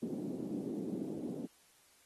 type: band-pass noise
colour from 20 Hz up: white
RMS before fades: -40 dBFS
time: 0.02-1.46 s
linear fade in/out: 5 ms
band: 190 to 340 Hz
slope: 24 dB/octave
effects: white hiss -66 dBFS RMS until 2.05 s + AAC 32 kbps